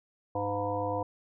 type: harmonic tone with a mistuned harmonic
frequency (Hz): 101.7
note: G#2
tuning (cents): -36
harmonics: 1 / 3 / 5 / 7 / 9 / 10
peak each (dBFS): -37 / -38 / -33 / -35 / -38 / -37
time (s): 0.35-1.03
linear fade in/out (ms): 5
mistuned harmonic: 10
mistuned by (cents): -58
effects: none